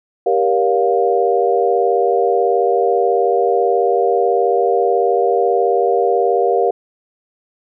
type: chord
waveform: sine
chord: G half-diminished seventh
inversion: none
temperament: just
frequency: 392 / 470.4 / 564.5 / 705.6 Hz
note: G4 / Bb4 / Db5 / F5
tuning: 0 / +16 / +31 / +18 cents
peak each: -17 / -16 / -22 / -17 dBFS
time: 0.26-6.71 s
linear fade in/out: 5 ms
effects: none